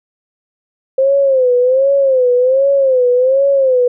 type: tone with vibrato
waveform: sine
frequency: 523.3 Hz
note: C5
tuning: in tune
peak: -8 dBFS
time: 0.98-3.88 s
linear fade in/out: 5 ms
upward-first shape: sine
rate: 1.3 Hz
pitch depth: 110 cents each way
effects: none